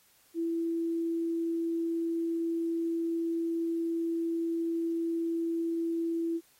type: tone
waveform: sine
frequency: 332.8 Hz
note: E4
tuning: 17 cents sharp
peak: -28 dBFS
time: 0.34-6.41 s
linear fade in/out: 50 ms
effects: white hiss -64 dBFS RMS until 6.59 s + AAC 48 kbps